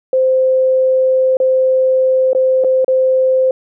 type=tone with dropouts; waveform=sine; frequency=520 Hz; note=C5; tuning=11 cents flat; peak=-9 dBFS; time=0.13-3.51 s; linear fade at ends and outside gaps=2 ms; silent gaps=1.37-1.401 / 2.332-2.349 / 2.639-2.645 / 2.846-2.88 s; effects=none